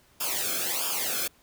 white noise with flanger, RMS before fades -29 dBFS, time 0.2-1.28 s, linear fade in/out 10 ms, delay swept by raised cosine 0.49 to 1.07 ms, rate 1.5 Hz, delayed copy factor -0.85, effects pink hiss -61 dBFS RMS until 1.42 s

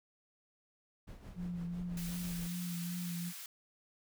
brown noise with tremolo, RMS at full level -47 dBFS, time 1.07-2.47 s, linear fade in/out 10 ms, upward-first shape sine, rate 6 Hz, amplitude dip 55%
sine tone with vibrato, 174.61 Hz, F3, in tune, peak -37 dBFS, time 1.35-3.33 s, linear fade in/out 50 ms, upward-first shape sine, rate 2.6 Hz, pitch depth 28 cents each way
white high-pass noise, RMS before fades -47 dBFS, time 1.97-3.46 s, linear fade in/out 2 ms, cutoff 1300 Hz, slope 12 dB/octave
effects none

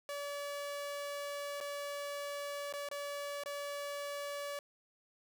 sawtooth tone with dropouts, 573 Hz, D5, 43 cents flat, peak -35 dBFS, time 0.09-4.59 s, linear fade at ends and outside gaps 1 ms, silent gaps 1.603-1.61 / 2.726-2.737 / 2.888-2.913 / 3.436-3.459 s, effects 12-bit

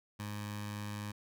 15% pulse tone with notch filter, 103.83 Hz, G#2, in tune, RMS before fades -41 dBFS, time 0.19-1.12 s, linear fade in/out 10 ms, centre 380 Hz, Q 0.92, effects none

